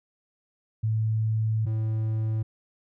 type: tone pair in turn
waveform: sine / triangle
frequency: 110 / 110 Hz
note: A2 / A2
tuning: 0 / 0 cents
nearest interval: unison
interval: 0 cents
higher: neither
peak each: -22 dBFS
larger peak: neither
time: 0.83-1.66 / 1.66-2.43 s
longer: first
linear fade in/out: 10 ms
effects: none